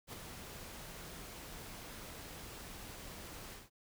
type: noise with ADSR envelope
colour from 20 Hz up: pink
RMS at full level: -44 dBFS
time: 0.07-3.7 s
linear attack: 61 ms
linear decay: 4 ms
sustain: -5 dB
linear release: 170 ms
effects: none